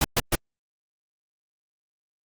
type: noise bursts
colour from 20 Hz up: pink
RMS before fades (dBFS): -21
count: 3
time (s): 0.01-0.355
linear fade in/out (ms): 5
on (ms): 35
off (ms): 120
effects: Opus 48 kbps